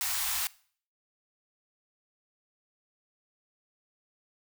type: band-stop noise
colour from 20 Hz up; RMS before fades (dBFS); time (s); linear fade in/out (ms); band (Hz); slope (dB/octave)
white; -31; 0.01-0.47; 0; 100 to 700; 96
effects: noise-tail reverb RT60 0.5 s tail -21 dB re dry